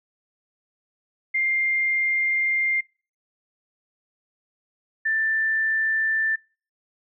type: tone pair in turn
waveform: sine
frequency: 2107 / 1773.1 Hz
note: C7 / A6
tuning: +12 / +13 cents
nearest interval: minor third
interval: 299 cents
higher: first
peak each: -20 dBFS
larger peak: neither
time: 1.34-2.81 / 5.05-6.36 s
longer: first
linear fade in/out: 10 ms
effects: noise-tail reverb RT60 0.4 s tail -26 dB re dry